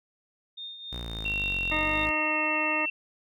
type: tone with tremolo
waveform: sine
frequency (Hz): 3654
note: A#7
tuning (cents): -35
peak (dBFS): -35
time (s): 0.57-2.06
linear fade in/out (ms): 10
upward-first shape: triangle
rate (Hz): 3.6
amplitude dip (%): 60
type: exponential two-way sweep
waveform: sawtooth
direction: down then up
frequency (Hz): 61.5 to 43.65 to 54.5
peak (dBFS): -31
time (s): 0.92-2.11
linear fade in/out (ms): 10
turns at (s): 1.69
type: tone with pitch glide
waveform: sine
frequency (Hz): 2731 to 2697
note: F7 to E7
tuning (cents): -39 to +39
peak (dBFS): -27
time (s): 1.25-2.9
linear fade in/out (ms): 5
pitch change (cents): -22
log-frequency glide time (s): 1.91-2.44
type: harmonic tone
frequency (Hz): 308.1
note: D#4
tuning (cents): -17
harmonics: 1 / 2 / 3 / 4 / 6 / 7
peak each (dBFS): -34 / -34 / -34 / -34 / -34 / -34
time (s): 1.71-2.86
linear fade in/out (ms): 10
effects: none